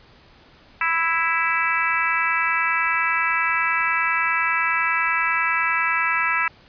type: harmonic tone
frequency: 330 Hz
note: E4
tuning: 2 cents sharp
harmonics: 3 / 4 / 5 / 6 / 7 / 8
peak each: -27 / -24 / -26 / -25 / -26 / -27 dBFS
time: 0.81-6.48 s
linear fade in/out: 2 ms
effects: pink hiss -51 dBFS RMS until 6.68 s + resampled to 11025 Hz